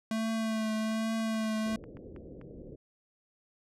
square tone with vibrato, 220.8 Hz, A3, 6 cents sharp, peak -30 dBFS, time 0.11-1.76 s, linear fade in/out 2 ms, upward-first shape triangle, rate 1.2 Hz, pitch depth 27 cents each way
clicks, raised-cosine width 0.5 ms, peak -37 dBFS, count 10, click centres 0.915 / 1.201 / 1.344 / 1.441 / 1.579 / 1.748 / 1.84 / 1.97 / 2.163 / 2.414 s
white low-pass noise, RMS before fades -47 dBFS, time 1.65-2.76 s, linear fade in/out 10 ms, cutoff 510 Hz, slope 48 dB/octave
effects low-pass 10000 Hz 12 dB/octave

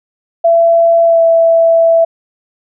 sine tone with pitch glide, 671 to 662.5 Hz, E5 to E5, +31 to +9 cents, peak -5 dBFS, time 0.44-2.05 s, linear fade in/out 10 ms, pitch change -22 cents, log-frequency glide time 1.05-1.21 s, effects none

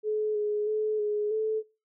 sine tone with pitch steps, 427.7 / 419.2 / 429.4 / 418.9 / 436.1 Hz, A4 / G#4 / A4 / G#4 / A4, -49 / +16 / -42 / +15 / -15 cents, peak -25 dBFS, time 0.03-1.63 s, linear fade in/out 50 ms, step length 320 ms, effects noise-tail reverb RT60 0.3 s tail -21 dB re dry

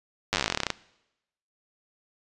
slowing click train, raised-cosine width 0.2 ms, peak -7 dBFS, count 20, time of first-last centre 0.33-0.703 s, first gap 9 ms, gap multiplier 1.08, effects noise-tail reverb RT60 0.9 s tail -21 dB re dry + resampled to 24000 Hz

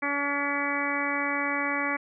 harmonic tone, 284.5 Hz, C#4, 45 cents sharp, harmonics 1 / 2 / 3 / 4 / 5 / 6 / 7 / 8, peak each -33 / -36 / -36 / -33 / -36 / -35 / -31 / -33 dBFS, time 0.02-1.97 s, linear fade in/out 10 ms, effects none

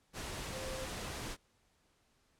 sine tone in noise, 523.3 Hz, C5, in tune, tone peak -43 dBFS, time 0.5-0.88 s, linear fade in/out 50 ms, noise pink, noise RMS -42 dBFS, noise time 0.13-1.37 s, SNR -4 dB, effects pink hiss -73 dBFS RMS until 2.39 s + low-pass 10000 Hz 12 dB/octave

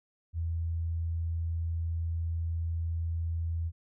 sine tone, 83 Hz, E2, 12 cents sharp, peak -29 dBFS, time 0.33-3.72 s, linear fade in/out 50 ms, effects none

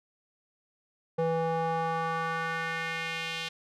square tone with band-pass filter sweep, 164.1 Hz, E3, 8 cents flat, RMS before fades -31 dBFS, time 1.18-3.49 s, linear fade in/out 10 ms, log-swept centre 540 to 3200 Hz, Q 2, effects none

